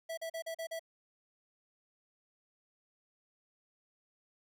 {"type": "tone bursts", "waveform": "square", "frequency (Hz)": 656, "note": "E5", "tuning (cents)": -9, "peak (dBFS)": -38, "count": 6, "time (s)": [0.09, 0.795], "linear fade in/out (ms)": 10, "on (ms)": 85, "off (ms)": 39, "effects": []}